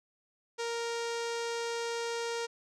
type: tone with low-pass filter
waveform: sawtooth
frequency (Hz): 466.2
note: A#4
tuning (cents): 0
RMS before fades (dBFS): -35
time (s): 0.58-2.47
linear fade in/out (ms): 20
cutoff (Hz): 6400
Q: 1.6
effects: none